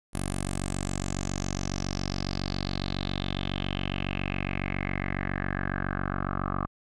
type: tone with low-pass filter sweep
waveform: 10% pulse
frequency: 47.25 Hz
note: F#1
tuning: 37 cents sharp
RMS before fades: -31 dBFS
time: 0.13-6.67 s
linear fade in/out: 20 ms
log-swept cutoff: 10000 to 1200 Hz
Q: 5.5
effects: none